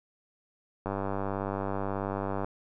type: click train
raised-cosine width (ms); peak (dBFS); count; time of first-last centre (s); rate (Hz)
1; -18; 157; 0.86-2.445; 98.4
effects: none